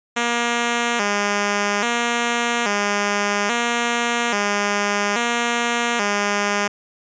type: tone with vibrato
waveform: 5% pulse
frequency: 220 Hz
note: A3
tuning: in tune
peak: -7 dBFS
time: 0.16-6.68 s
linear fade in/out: 10 ms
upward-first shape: square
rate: 0.6 Hz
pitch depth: 130 cents each way
effects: resampled to 16000 Hz